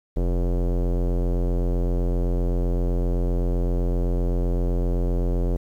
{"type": "tone with low-pass filter", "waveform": "square", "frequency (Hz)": 43.89, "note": "F1", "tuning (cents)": 9, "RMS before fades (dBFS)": -22, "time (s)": [0.16, 5.57], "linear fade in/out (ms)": 10, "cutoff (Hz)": 490, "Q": 2, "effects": ["9-bit"]}